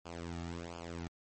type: tone with flanger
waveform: sawtooth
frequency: 85 Hz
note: F2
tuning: 46 cents flat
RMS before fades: -43 dBFS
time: 0.05-1.08 s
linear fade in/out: 10 ms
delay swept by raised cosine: 0.51 to 2.01 ms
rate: 1.4 Hz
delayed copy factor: -0.85
effects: MP3 32 kbps